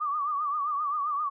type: tone with vibrato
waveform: sine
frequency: 1174.7 Hz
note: D6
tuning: in tune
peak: -26 dBFS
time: 0-1.3 s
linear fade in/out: 20 ms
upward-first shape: triangle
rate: 7.6 Hz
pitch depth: 110 cents each way
effects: none